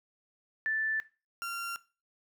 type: tone pair in turn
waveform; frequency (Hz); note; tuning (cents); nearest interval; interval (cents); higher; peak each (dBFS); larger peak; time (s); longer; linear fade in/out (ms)
sine / 35% pulse; 1760 / 1379.6; A6 / F6; 0 / -22; major third; 422; first; -28 / -32; first; 0.66-1 / 1.42-1.76; neither; 0
effects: noise-tail reverb RT60 0.3 s tail -17 dB re dry